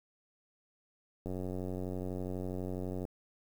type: click train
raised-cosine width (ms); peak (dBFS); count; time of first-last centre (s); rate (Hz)
2; -26; 166; 1.26-3.052; 92.1
effects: 9-bit